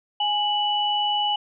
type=tone pair together; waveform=sine; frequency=830.6 / 2960 Hz; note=G#5 / F#7; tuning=0 / 0 cents; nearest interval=octave + minor seventh; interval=2200 cents; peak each=-23 dBFS; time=0.2-1.36 s; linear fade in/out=5 ms; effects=none